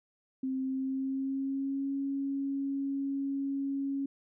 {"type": "tone with pitch glide", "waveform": "sine", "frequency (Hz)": [262.9, 275.7], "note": ["C4", "C#4"], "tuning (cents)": [8, -9], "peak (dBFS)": -30, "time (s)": [0.43, 4.06], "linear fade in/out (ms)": 5, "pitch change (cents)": 83, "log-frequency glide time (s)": [0.6, 1.93], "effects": []}